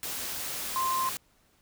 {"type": "tone in noise", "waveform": "sine", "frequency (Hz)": 1046.5, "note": "C6", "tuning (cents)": 0, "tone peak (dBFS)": -26, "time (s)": [0.76, 1.09], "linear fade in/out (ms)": 0, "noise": "white", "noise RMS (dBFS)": -35, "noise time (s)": [0.03, 1.17], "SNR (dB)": 6, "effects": ["pink hiss -66 dBFS RMS until 1.61 s"]}